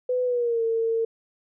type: tone with pitch glide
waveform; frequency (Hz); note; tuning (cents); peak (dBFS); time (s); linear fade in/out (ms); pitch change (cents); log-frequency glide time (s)
sine; 501 to 454.1; B4 to A#4; +25 to -45; -21; 0.09-1.05; 5; -170; 0.24-0.63
effects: none